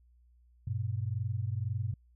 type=tone pair together; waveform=sine; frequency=98.81 / 120.8 Hz; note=G2 / B2; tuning=+14 / -38 cents; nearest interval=minor third; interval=348 cents; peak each=-33 / -34 dBFS; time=0.67-1.94 s; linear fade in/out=5 ms; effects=added 60 Hz sine -60 dBFS peak until 2.15 s